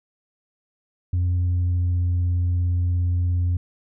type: tone with pitch glide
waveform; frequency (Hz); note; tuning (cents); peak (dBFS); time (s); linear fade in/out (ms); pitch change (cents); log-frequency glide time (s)
sine; 89 to 88.28; F2 to F2; +33 to +19; -16; 1.13-3.57; 5; -14; 1.34-2.11
effects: tanh soft clip ceiling -17 dBFS